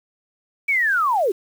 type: linear sweep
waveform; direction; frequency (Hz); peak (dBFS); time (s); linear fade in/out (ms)
sine; down; 2326 to 342.5; -16; 0.68-1.32; 10
effects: 7-bit